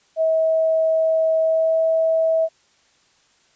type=tone with pitch glide; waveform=sine; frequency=643 to 647.8 Hz; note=E5 to E5; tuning=-43 to -30 cents; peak=-15 dBFS; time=0.16-2.49 s; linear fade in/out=50 ms; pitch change=+13 cents; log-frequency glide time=1.42-1.8 s; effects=white hiss -59 dBFS RMS until 3.55 s + resampled to 16000 Hz